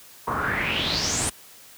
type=noise with low-pass filter sweep; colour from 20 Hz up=pink; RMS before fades=-25 dBFS; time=0.27-1.3 s; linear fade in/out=10 ms; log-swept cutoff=1000 to 9600 Hz; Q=6.4; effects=white hiss -48 dBFS RMS until 1.77 s + high-pass 60 Hz 12 dB/octave